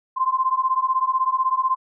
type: beating tone pair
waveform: sine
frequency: 1036 / 1052 Hz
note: C6 / C6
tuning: -17 / +9 cents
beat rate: 16 Hz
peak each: -21 dBFS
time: 0.16-1.76 s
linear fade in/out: 20 ms
effects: none